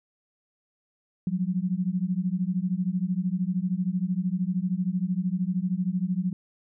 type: beating tone pair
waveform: sine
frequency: 176.4 / 189.4 Hz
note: F3 / F#3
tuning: +18 / +41 cents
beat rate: 13 Hz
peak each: -27 dBFS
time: 1.27-6.33 s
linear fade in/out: 2 ms
effects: none